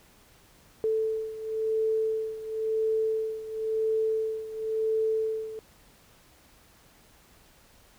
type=beating tone pair; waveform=sine; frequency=440 / 440.96 Hz; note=A4 / A4; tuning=0 / +4 cents; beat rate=0.96 Hz; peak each=-27 / -31 dBFS; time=0.84-5.59 s; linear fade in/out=0 ms; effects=pink hiss -58 dBFS RMS until 7.98 s